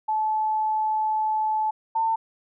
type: tone pair in turn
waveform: sine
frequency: 866 / 897.4 Hz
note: A5 / A5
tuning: -28 / +34 cents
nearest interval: minor second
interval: 62 cents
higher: second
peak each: -21 / -20 dBFS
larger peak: second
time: 0.08-1.71 / 1.95-2.16 s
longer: first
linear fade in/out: 10 ms
effects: none